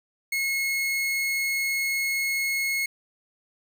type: tone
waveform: 40% pulse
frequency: 2173 Hz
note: C#7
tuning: 35 cents flat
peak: -23 dBFS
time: 0.32-2.86 s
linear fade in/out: 5 ms
effects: none